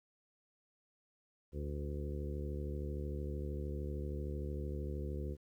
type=harmonic tone with a mistuned harmonic; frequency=73.1 Hz; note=D2; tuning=7 cents flat; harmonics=1 / 2 / 3 / 4 / 5 / 6 / 7; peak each=-39 / -45 / -49 / -51 / -47 / -51 / -51 dBFS; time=1.52-5.37 s; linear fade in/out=50 ms; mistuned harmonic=7; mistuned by=-16 cents; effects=12-bit